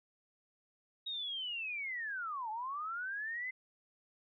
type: linear two-way sweep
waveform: sine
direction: down then up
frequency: 3800 to 843 to 2068 Hz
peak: -37 dBFS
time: 1.06-3.51 s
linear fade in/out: 10 ms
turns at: 2.5 s
effects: none